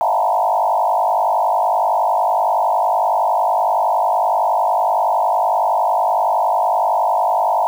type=tone with frequency modulation; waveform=sine; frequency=802 Hz; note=G5; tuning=39 cents sharp; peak=-13 dBFS; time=0.01-7.67 s; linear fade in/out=0 ms; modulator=50.8 Hz; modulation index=3.1; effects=7-bit